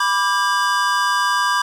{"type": "chord", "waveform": "square", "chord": "G major", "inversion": "first", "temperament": "equal with one note detuned", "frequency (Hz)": [987.8, 1174.7, 1608.3], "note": ["B5", "D6", "G6"], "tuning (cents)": [0, 0, 44], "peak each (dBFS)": -21, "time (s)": [0, 1.62], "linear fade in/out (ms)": 5, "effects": ["low-pass 8000 Hz 12 dB/octave", "7-bit"]}